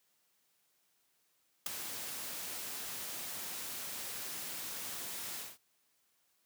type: noise with ADSR envelope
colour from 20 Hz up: white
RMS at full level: -31 dBFS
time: 1.66-5.58 s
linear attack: 5 ms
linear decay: 6 ms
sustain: -11 dB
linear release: 200 ms
effects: white hiss -75 dBFS RMS until 6.45 s + high-pass 100 Hz 12 dB/octave